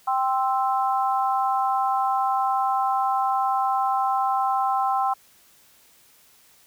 sine chord, C major, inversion second, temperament equal, 784 / 1046.5 / 1318.5 Hz, G5 / C6 / E6, 0 / 0 / 0 cents, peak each -22 / -25 / -28 dBFS, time 0.07-5.14 s, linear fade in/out 10 ms, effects white hiss -56 dBFS RMS until 6.66 s

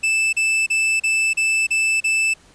45% pulse tone bursts, 2637 Hz, E7, in tune, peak -16 dBFS, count 7, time 0.03-2.34 s, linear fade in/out 10 ms, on 300 ms, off 35 ms, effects pink hiss -51 dBFS RMS until 2.54 s + resampled to 22050 Hz

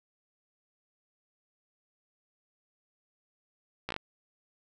slowing click train, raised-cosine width 0.3 ms, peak -18 dBFS, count 5, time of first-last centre 3.89-3.964 s, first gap 15 ms, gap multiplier 1.14, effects none

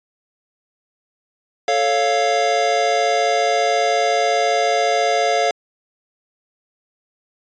square chord, A augmented, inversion none, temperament equal, 440 / 554.4 / 698.5 Hz, A4 / C#5 / E#5, 0 / 0 / 0 cents, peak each -23 / -22 / -18 dBFS, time 1.68-5.51 s, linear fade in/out 2 ms, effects resampled to 16000 Hz

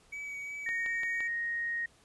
triangle tone with vibrato, 2273 Hz, C#7, 43 cents sharp, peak -36 dBFS, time 0.12-1.28 s, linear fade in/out 10 ms, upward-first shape triangle, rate 2.8 Hz, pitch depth 16 cents each way
sine tone with pitch glide, 1855 to 1869 Hz, A#6 to A#6, -9 to +4 cents, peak -31 dBFS, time 0.66-1.86 s, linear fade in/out 5 ms, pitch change +13 cents, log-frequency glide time 0.89-1.41 s
click train, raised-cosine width 0.3 ms, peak -28 dBFS, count 4, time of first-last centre 0.69-1.205 s, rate 5.82 Hz
effects pink hiss -63 dBFS RMS until 2.04 s + resampled to 24000 Hz

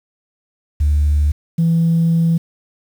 sine tone pair in turn, 73.9 / 165.9 Hz, D2 / E3, +11 / +11 cents, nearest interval octave + major second, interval 1400 cents, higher second, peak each -10 dBFS, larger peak neither, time 0.8-1.32 / 1.58-2.38 s, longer second, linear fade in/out 10 ms, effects tanh soft clip ceiling -8 dBFS + 7-bit

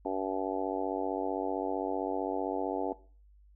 harmonic tone, 95.5 Hz, G2, 45 cents flat, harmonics 3 / 4 / 5 / 6 / 7 / 8 / 9, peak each -36 / -37 / -38 / -41 / -38 / -40 / -40 dBFS, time 0.05-2.93 s, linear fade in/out 5 ms, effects noise-tail reverb RT60 0.4 s tail -18 dB re dry + added 50 Hz sine -56 dBFS peak until 3.55 s

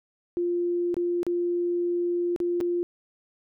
sine tone with dropouts, 349.2 Hz, F4, in tune, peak -23 dBFS, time 0.37-2.83 s, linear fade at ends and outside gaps 0 ms, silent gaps 0.943-0.967 / 1.231-1.266 / 2.362-2.402 / 2.604-2.61 s, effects none

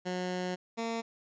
15% pulse tone pair in turn, 181.6 / 228.8 Hz, F#3 / A#3, -32 / -32 cents, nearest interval major third, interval 400 cents, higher second, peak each -26 dBFS, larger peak neither, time 0.05-0.56 / 0.77-1.02 s, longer first, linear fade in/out 20 ms, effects resampled to 16000 Hz

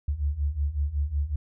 sine beating tone pair, 69.3 / 74.7 Hz, C#2 / D2, 0 / +30 cents, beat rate 5.4 Hz, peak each -29 / -26 dBFS, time 0.08-1.36 s, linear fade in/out 5 ms, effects none

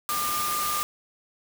sine tone in noise, 1200 Hz, D6, 37 cents sharp, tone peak -27 dBFS, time 0.09-0.83 s, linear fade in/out 0 ms, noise white, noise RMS -30 dBFS, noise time 0.09-0.83 s, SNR 0 dB, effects none

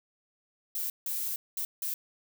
violet noise bursts at uneven times, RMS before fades -33 dBFS, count 4, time 0.75-0.9 / 1.06-1.36 / 1.57-1.65 / 1.82-1.94 s, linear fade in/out 2 ms, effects none

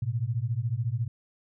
sine beating tone pair, 110 / 124 Hz, A2 / B2, 0 / +7 cents, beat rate 14 Hz, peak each -29 dBFS, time 0.02-1.08 s, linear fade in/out 5 ms, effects none

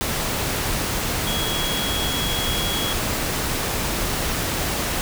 sine tone in noise, 3322 Hz, G#7, in tune, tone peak -26 dBFS, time 1.27-2.93 s, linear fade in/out 0 ms, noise pink, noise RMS -24 dBFS, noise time 0.01-5.01 s, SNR -5 dB, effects none

